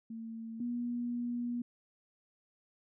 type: tone pair in turn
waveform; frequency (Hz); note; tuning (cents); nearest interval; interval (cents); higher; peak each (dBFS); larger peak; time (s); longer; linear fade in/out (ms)
sine; 226.2 / 240.7; A3 / B3; +48 / -44; minor second; 108; second; -40 / -33; second; 0.1-0.6 / 0.6-1.62; second; 5
effects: none